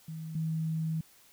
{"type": "tone pair in turn", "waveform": "sine", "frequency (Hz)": [160, 160], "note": ["D#3", "D#3"], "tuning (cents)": [49, 49], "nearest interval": "unison", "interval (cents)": 0, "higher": "neither", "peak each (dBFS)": [-37, -29], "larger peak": "second", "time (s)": [[0.08, 0.35], [0.35, 1.01]], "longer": "second", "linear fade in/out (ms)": 5, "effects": ["white hiss -60 dBFS RMS until 1.32 s"]}